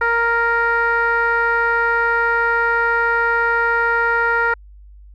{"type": "tone with low-pass filter", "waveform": "15% pulse", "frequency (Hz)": 466.2, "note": "A#4", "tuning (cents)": 0, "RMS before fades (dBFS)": -17, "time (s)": [0.01, 4.54], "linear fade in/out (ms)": 5, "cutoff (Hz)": 1600, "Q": 3.5, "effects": ["added 50 Hz sine -39 dBFS peak until 5.14 s"]}